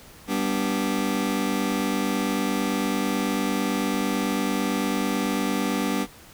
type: chord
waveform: sawtooth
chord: G major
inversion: none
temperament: just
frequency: 196 / 245 / 294 Hz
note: G3 / B3 / D4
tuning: 0 / -14 / +2 cents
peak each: -23 dBFS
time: 0.27-6.07 s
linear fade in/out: 50 ms
effects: pink hiss -48 dBFS RMS until 6.33 s